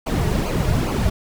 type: noise with flanger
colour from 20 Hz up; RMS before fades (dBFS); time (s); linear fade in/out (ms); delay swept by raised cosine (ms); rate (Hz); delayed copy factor
brown; -20; 0.06-1.1; 10; 0.54 to 3.94; 2.4; -0.75
effects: none